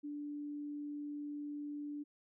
sine tone, 292.5 Hz, D4, 7 cents flat, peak -40 dBFS, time 0.03-2.04 s, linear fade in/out 20 ms, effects none

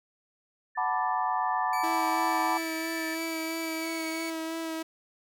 sine tone with tremolo, 1760 Hz, A6, in tune, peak -36 dBFS, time 0.75-3.15 s, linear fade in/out 10 ms, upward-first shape sine, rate 1.4 Hz, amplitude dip 45%
sine chord, B minor seventh, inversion second, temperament equal, 740 / 880 / 987.8 / 1174.7 Hz, F#5 / A5 / B5 / D6, 0 / 0 / 0 / 0 cents, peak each -31 / -31 / -30 / -33 dBFS, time 0.77-2.58 s, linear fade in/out 10 ms
sawtooth tone with pitch glide, 2300 to 2244 Hz, D7 to C#7, -37 to +21 cents, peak -33 dBFS, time 1.73-4.3 s, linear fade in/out 2 ms, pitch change -42 cents, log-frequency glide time 3.8-3.88 s
sawtooth tone with vibrato, 324.9 Hz, E4, 25 cents flat, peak -28 dBFS, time 1.83-4.83 s, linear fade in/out 10 ms, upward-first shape sine, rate 3 Hz, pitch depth 18 cents each way
effects none

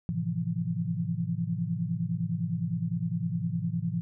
sine chord, F major seventh, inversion first, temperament equal, 110 / 130.81 / 164.81 / 174.61 Hz, A2 / C3 / E3 / F3, 0 / 0 / 0 / 0 cents, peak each -35 / -37 / -31 / -32 dBFS, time 0.09-4.01 s, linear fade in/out 0 ms, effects none

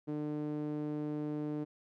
sawtooth tone with band-pass filter, 150 Hz, D3, 37 cents sharp, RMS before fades -37 dBFS, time 0.07-1.65 s, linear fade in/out 20 ms, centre 330 Hz, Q 2.2, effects none

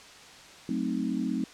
sine chord, F# diminished seventh, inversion none, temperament equal, 185 / 220 / 261.6 / 311.1 Hz, F#3 / A3 / C4 / Eb4, 0 / 0 / 0 / 0 cents, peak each -34 / -32 / -31 / -34 dBFS, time 0.69-1.44 s, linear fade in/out 2 ms, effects white hiss -49 dBFS RMS until 1.53 s + low-pass 6000 Hz 12 dB/octave

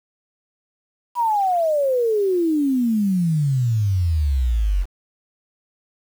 sine exponential sweep, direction down, 988 to 44.01 Hz, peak -16 dBFS, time 1.15-4.86 s, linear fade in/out 50 ms, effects 7-bit

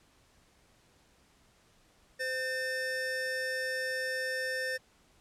square tone pair together, 516.6 / 1800 Hz, C5 / A6, -22 / +39 cents, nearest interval octave + minor seventh, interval 2161 cents, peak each -37 / -34 dBFS, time 2.19-4.78 s, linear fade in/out 20 ms, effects pink hiss -65 dBFS RMS until 5.2 s + low-pass 10000 Hz 12 dB/octave

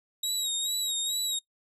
25% pulse tone with vibrato, 3813 Hz, A#7, 38 cents sharp, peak -23 dBFS, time 0.23-1.39 s, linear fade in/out 5 ms, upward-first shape sine, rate 2.3 Hz, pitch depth 58 cents each way, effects noise-tail reverb RT60 0.1 s tail -22 dB re dry

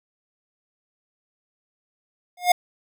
square tone with exponential growth, 715 Hz, F5, 41 cents sharp, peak -10 dBFS, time 2.37-2.52 s, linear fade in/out 5 ms, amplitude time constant 31 ms, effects none

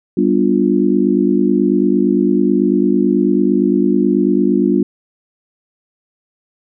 sine chord, G dominant seventh, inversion none, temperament just, 196 / 245 / 294 / 352.8 Hz, G3 / B3 / D4 / F4, 0 / -14 / +2 / +18 cents, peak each -16 dBFS, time 0.17-4.83 s, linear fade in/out 5 ms, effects none

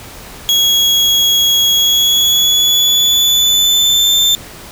35% pulse tone with pitch glide, 3322 to 3560 Hz, G#7 to A7, 0 to +20 cents, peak -7 dBFS, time 0.49-4.35 s, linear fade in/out 0 ms, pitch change +120 cents, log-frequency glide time 1.74-4.17 s, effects pink hiss -33 dBFS RMS until 4.71 s

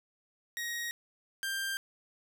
sawtooth tone pair in turn, 1885 / 1585.1 Hz, A#6 / G6, +19 / +19 cents, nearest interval minor third, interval 300 cents, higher first, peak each -31 / -29 dBFS, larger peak second, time 0.57-0.91 / 1.43-1.77 s, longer neither, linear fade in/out 0 ms, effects none

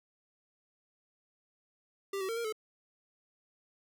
square tone with pitch steps, 394 / 379.7 / 456.7 / 467.1 / 433.4 Hz, G4 / F#4 / A#4 / A#4 / A4, +9 / +45 / -36 / +3 / -26 cents, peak -34 dBFS, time 2.13-2.525 s, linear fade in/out 5 ms, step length 79 ms, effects none

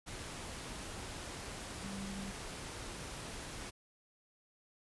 sine tone in noise, 196 Hz, G3, in tune, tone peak -42 dBFS, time 1.82-2.32 s, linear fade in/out 20 ms, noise pink, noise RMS -45 dBFS, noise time 0.06-3.71 s, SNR 0 dB, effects resampled to 24000 Hz

